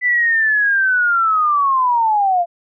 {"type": "linear sweep", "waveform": "sine", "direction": "down", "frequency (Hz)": [2000, 676], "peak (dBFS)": -12, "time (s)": [0.01, 2.46], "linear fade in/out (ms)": 50, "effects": []}